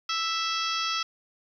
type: harmonic tone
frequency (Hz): 659.3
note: E5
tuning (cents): 0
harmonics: 2 / 3 / 4 / 5 / 6 / 7 / 8 / 9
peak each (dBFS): -30 / -39 / -35 / -33 / -39 / -37 / -34 / -41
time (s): 0.09-1.03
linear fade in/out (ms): 5
effects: 10-bit